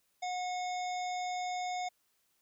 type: harmonic tone with a mistuned harmonic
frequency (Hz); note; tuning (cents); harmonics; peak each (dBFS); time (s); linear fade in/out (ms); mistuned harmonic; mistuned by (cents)
726; F#5; -33; 1 / 3 / 5 / 7 / 9 / 10; -34 / -44 / -48 / -51 / -53 / -54; 0.22-1.89; 10; 10; -41
effects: white hiss -75 dBFS RMS until 2.41 s